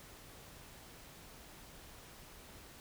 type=silence; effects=pink hiss -55 dBFS RMS until 2.8 s